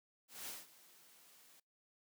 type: noise with ADSR envelope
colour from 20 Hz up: white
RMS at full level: -45 dBFS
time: 0.28-1.6 s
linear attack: 190 ms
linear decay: 190 ms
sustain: -19 dB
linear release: 5 ms
effects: noise-tail reverb RT60 0.2 s tail -25 dB re dry + high-pass 150 Hz 12 dB/octave

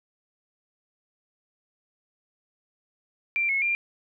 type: tone with pitch steps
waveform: sine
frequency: 2361 / 2183 / 2387 Hz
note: D7 / C#7 / D7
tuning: +9 / -27 / +28 cents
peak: -22 dBFS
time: 3.36-3.75 s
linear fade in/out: 0 ms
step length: 130 ms
effects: none

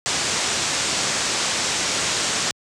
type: low-pass noise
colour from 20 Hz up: white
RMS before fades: -23 dBFS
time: 0.06-2.51 s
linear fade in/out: 0 ms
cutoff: 8100 Hz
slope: 48 dB/octave
effects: high-pass 80 Hz 12 dB/octave

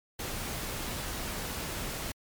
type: noise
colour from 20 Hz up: pink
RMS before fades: -36 dBFS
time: 0.19-2.12 s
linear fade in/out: 5 ms
effects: MP3 96 kbps

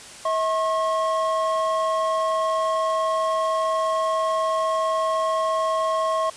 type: tone pair together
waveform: triangle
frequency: 643 / 1081.4 Hz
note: E5 / C#6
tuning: -43 / -43 cents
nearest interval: major sixth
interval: 900 cents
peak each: -21 dBFS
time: 0.25-6.3 s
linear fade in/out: 5 ms
effects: white hiss -41 dBFS RMS until 6.36 s + resampled to 22050 Hz

